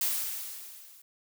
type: noise with level ramp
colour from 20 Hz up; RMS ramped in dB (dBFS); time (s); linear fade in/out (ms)
blue; -27 to -55; 0.01-1.02; 5
effects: none